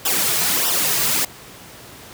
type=noise with flanger; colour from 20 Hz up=white; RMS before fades=-19 dBFS; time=0.05-1.25 s; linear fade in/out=5 ms; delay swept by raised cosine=0.45 to 3.95 ms; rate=1.6 Hz; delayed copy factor=-0.95; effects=pink hiss -40 dBFS RMS until 2.13 s + high-pass 80 Hz 12 dB/octave